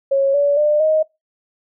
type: tone with pitch steps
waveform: sine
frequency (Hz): 548 / 572.6 / 598.3 / 625.1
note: C#5 / D5 / D5 / D#5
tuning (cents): -20 / -44 / +32 / +8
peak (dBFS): -12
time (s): 0.11-1.03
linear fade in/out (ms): 10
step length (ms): 230
effects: noise-tail reverb RT60 0.2 s tail -23 dB re dry

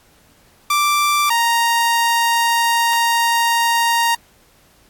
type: tone pair in turn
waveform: sawtooth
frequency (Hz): 1174.7 / 932.4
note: D6 / A#5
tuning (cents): 0 / 0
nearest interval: major third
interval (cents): 400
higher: first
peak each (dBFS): -10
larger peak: neither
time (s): 0.7-1.3 / 1.3-4.15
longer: second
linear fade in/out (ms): 5
effects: pink hiss -53 dBFS RMS until 4.89 s + AAC 64 kbps

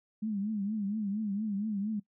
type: tone with vibrato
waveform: sine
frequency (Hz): 207.7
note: G#3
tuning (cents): 0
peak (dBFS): -30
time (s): 0.22-2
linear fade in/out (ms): 10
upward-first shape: triangle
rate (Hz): 4.3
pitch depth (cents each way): 130
effects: noise-tail reverb RT60 0.1 s tail -21 dB re dry

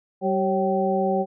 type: harmonic tone with a mistuned harmonic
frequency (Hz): 192.4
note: G3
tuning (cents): -32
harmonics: 1 / 2 / 3 / 4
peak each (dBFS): -25 / -25 / -25 / -25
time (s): 0.21-1.26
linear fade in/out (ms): 50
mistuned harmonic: 3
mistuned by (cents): -81
effects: none

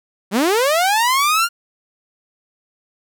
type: linear sweep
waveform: sawtooth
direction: up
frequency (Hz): 180 to 1424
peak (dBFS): -10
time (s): 0.31-1.49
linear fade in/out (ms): 50
effects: none

